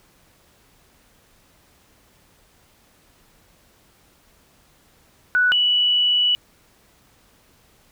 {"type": "tone pair in turn", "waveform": "sine", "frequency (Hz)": [1480, 2951], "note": ["F#6", "F#7"], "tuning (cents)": [0, -5], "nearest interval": "octave", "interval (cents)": 1195, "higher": "second", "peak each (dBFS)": [-14, -15], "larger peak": "first", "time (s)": [[5.35, 5.52], [5.52, 6.35]], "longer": "second", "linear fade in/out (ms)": 0, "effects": ["pink hiss -57 dBFS RMS until 7.91 s"]}